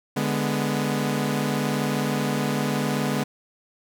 sawtooth chord, G# diminished, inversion second, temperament equal, 146.83 / 207.7 / 246.9 Hz, D3 / G#3 / B3, 0 / 0 / 0 cents, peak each -23 dBFS, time 0.16-3.24 s, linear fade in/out 10 ms, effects none

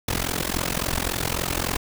pink noise with amplitude modulation, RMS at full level -22 dBFS, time 0.08-1.77 s, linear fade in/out 5 ms, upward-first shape sine, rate 43.6 Hz, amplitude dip 95%, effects none

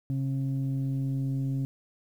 sine tone pair together, 134.91 / 270 Hz, C#3 / C#4, -47 / -45 cents, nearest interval octave, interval 1202 cents, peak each -26 / -32 dBFS, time 0.1-1.65 s, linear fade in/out 0 ms, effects tanh soft clip ceiling -22 dBFS + 10-bit

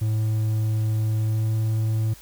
triangle tone with pitch glide, 109.1 to 110.18 Hz, A2 to A2, -14 to +3 cents, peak -18 dBFS, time 0.01-2.14 s, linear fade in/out 10 ms, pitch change +17 cents, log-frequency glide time 1.23-1.51 s, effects added 50 Hz sine -51 dBFS peak until 2.21 s + white hiss -48 dBFS RMS until 2.21 s

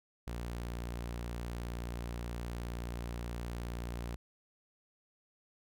sawtooth tone, 59 Hz, A#1, 22 cents sharp, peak -34 dBFS, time 0.27-4.16 s, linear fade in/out 5 ms, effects none

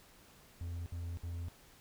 triangle tone bursts, 85.5 Hz, F2, 36 cents flat, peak -36 dBFS, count 3, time 0.61-1.484 s, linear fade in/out 0 ms, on 250 ms, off 62 ms, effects pink hiss -61 dBFS RMS until 1.8 s

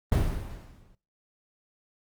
brown noise with exponential decay, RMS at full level -21 dBFS, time 0.12-0.95 s, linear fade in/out 1 ms, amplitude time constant 180 ms, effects noise-tail reverb RT60 0.3 s tail -19 dB re dry + Opus 32 kbps

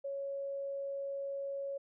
sine tone, 554.4 Hz, C#5, in tune, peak -36 dBFS, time 0.04-1.78 s, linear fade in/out 10 ms, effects none

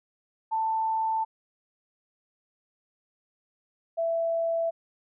sine tone pair in turn, 887 / 664.5 Hz, A5 / E5, +14 / +14 cents, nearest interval perfect fourth, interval 500 cents, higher first, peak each -24 dBFS, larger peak neither, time 0.51-1.25 / 3.97-4.71 s, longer neither, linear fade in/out 20 ms, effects none

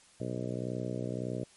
harmonic tone, 61.74 Hz, B1, in tune, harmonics 2 / 3 / 4 / 5 / 6 / 7 / 8 / 9 / 10, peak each -38 / -40 / -41 / -42 / -43 / -43 / -44 / -45 / -45 dBFS, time 0.2-1.44 s, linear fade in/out 5 ms, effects white hiss -60 dBFS RMS until 1.56 s + MP3 48 kbps

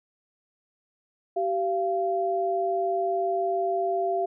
sine tone pair together, 385.8 / 688.4 Hz, G4 / F5, -28 / -25 cents, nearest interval minor seventh, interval 1003 cents, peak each -27 / -25 dBFS, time 1.36-4.26 s, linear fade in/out 10 ms, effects none

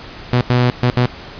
sawtooth tone bursts at uneven times, 123.47 Hz, B2, in tune, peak -7 dBFS, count 4, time 0.33-0.41 / 0.5-0.7 / 0.83-0.9 / 0.97-1.06 s, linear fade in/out 0 ms, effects pink hiss -34 dBFS RMS until 1.39 s + resampled to 11025 Hz

